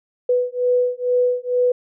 sine beating tone pair, 493.9 / 496.1 Hz, B4 / B4, 0 / +8 cents, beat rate 2.2 Hz, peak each -19 dBFS, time 0.29-1.72 s, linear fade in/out 5 ms, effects none

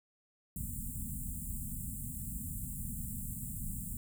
pink band-stop noise, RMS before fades -40 dBFS, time 0.56-3.97 s, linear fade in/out 2 ms, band 250 to 7500 Hz, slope 96 dB/octave, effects none

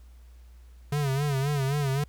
square tone with vibrato, 140.3 Hz, C#3, 21 cents sharp, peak -25 dBFS, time 0.92-2.04 s, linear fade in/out 5 ms, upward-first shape sine, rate 3.8 Hz, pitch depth 95 cents each way, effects added 60 Hz sine -47 dBFS peak until 2.08 s + pink hiss -65 dBFS RMS until 2.08 s

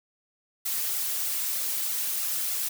blue noise with flanger, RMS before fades -29 dBFS, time 0.65-2.69 s, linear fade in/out 10 ms, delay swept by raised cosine 1.4 to 5 ms, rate 3.2 Hz, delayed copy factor +0.95, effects none

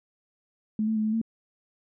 sine tone with pitch steps, 215.5 / 220.7 / 215.6 / 216.8 / 225.3 Hz, A3 / A3 / A3 / A3 / A3, -36 / +5 / -35 / -25 / +41 cents, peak -23 dBFS, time 0.79-1.215 s, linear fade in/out 2 ms, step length 85 ms, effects none

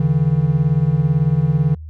triangle beating tone pair, 141.3 / 159.3 Hz, C#3 / D#3, +34 / +41 cents, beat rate 18 Hz, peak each -14 dBFS, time 0-1.75 s, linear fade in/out 5 ms, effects noise-tail reverb RT60 0.1 s tail -26 dB re dry + added 78 Hz sine -30 dBFS peak until 1.89 s

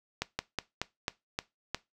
slowing click train, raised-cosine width 0.2 ms, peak -13 dBFS, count 7, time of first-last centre 0.22-1.746 s, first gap 170 ms, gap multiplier 1.16, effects noise-tail reverb RT60 0.2 s tail -19 dB re dry

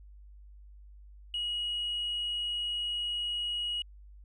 sine tone, 2900 Hz, F#7, 35 cents flat, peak -29 dBFS, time 1.34-3.82 s, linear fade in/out 2 ms, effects tanh soft clip ceiling -28 dBFS + added 50 Hz sine -49 dBFS peak until 4.24 s

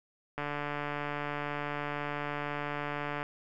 click train, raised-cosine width 0.5 ms, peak -20 dBFS, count 417, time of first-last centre 0.38-3.229 s, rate 146 Hz, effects none

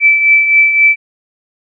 sine tone with tremolo, 2319 Hz, D7, 22 cents flat, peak -3 dBFS, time 0-0.96 s, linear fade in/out 50 ms, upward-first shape triangle, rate 3.8 Hz, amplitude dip 60%, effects none

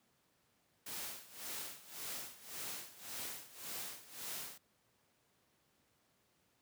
white noise with tremolo, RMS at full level -43 dBFS, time 0.86-4.58 s, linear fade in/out 5 ms, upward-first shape sine, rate 1.8 Hz, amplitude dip 85%, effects pink hiss -75 dBFS RMS until 6.61 s + high-pass 100 Hz 12 dB/octave

